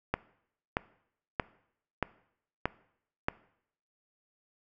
click train, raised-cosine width 0.5 ms, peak -12 dBFS, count 6, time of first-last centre 0.14-3.285 s, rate 1.59 Hz, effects noise-tail reverb RT60 0.7 s tail -20 dB re dry

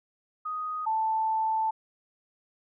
sine tone pair in turn, 1247 / 881.8 Hz, D#6 / A5, +3 / +4 cents, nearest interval tritone, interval 599 cents, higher first, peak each -30 / -24 dBFS, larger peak second, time 0.45-0.86 / 0.86-1.71 s, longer second, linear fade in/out 10 ms, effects none

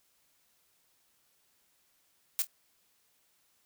blue noise with echo, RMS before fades -29 dBFS, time 2.39-2.42 s, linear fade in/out 0 ms, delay 25 ms, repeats 2, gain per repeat -13 dB, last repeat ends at 2.47 s, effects white hiss -71 dBFS RMS until 3.65 s

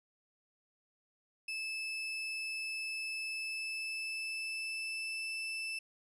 35% pulse tone with pitch glide, 2621 to 2644 Hz, E7 to E7, -11 to +5 cents, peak -35 dBFS, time 1.48-5.79 s, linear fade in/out 5 ms, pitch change +16 cents, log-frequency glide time 3.28-5.35 s, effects resampled to 24000 Hz

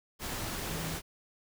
sine tone in noise, 162.7 Hz, E3, 22 cents flat, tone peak -38 dBFS, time 0.67-0.97 s, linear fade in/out 50 ms, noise pink, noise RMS -37 dBFS, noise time 0.19-1.02 s, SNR -4 dB, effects none

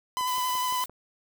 45% pulse tone with vibrato, 1005 Hz, B5, 30 cents sharp, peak -26 dBFS, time 0.17-0.84 s, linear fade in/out 0 ms, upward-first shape sine, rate 11 Hz, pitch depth 17 cents each way
click train, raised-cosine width 1 ms, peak -31 dBFS, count 5, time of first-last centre 0.21-0.896 s, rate 5.83 Hz
blue noise, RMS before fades -37 dBFS, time 0.27-0.86 s, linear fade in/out 5 ms
effects none

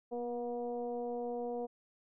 sine tone with frequency modulation, 481.2 Hz, B4, 45 cents flat, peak -35 dBFS, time 0.11-1.67 s, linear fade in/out 20 ms, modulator 239 Hz, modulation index 0.93, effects none

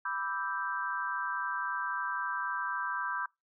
sine chord, E minor seventh, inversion second, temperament equal, 987.8 / 1174.7 / 1318.5 / 1568 Hz, B5 / D6 / E6 / G6, 0 / 0 / 0 / 0 cents, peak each -37 / -38 / -40 / -35 dBFS, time 0.05-3.26 s, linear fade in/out 5 ms, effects noise-tail reverb RT60 0.2 s tail -24 dB re dry

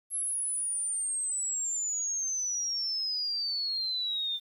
sine exponential sweep, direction down, 11160 to 3573 Hz, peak -29 dBFS, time 0.1-4.4 s, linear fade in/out 50 ms, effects 10-bit

